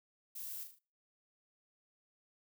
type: noise with echo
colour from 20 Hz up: violet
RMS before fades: -45 dBFS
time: 0.35-0.64 s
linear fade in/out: 10 ms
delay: 38 ms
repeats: 4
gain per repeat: -6 dB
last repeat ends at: 0.792 s
effects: noise-tail reverb RT60 0.4 s tail -25 dB re dry